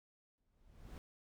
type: noise with exponential growth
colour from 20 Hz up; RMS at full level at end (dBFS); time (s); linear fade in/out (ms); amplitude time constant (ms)
brown; -45; 0.38-0.98; 0; 130
effects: none